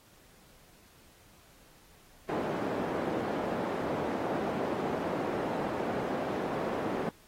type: band-pass noise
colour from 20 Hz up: white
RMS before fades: -33 dBFS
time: 2.29-7.09 s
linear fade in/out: 0 ms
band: 190 to 580 Hz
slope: 12 dB/octave
effects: pink hiss -60 dBFS RMS until 7.27 s + AAC 48 kbps